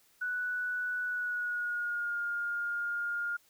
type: tone with pitch glide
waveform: sine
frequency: 1480 to 1414.8 Hz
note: F#6 to F6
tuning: 0 to +22 cents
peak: -31 dBFS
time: 0.21-3.37 s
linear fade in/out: 10 ms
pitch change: -78 cents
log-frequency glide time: 1.04-2.19 s
effects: white hiss -66 dBFS RMS until 3.49 s